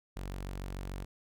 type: tone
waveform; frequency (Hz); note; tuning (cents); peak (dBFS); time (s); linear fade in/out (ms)
sawtooth; 46.87; F#1; +23; -34; 0.16-1.05; 10
effects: none